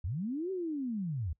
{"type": "linear two-way sweep", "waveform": "sine", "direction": "up then down", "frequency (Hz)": [69.3, 387.9, 69.3], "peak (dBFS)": -32, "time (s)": [0.04, 1.33], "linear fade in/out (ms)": 5, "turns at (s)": 0.51, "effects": ["noise-tail reverb RT60 0.1 s tail -23 dB re dry"]}